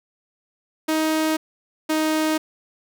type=tone pair in turn; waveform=sawtooth; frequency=314.4 / 312.4 Hz; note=D#4 / D#4; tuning=+18 / +7 cents; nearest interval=unison; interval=11 cents; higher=first; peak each=-15 dBFS; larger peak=neither; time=0.88-1.37 / 1.89-2.38 s; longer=neither; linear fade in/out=10 ms; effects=none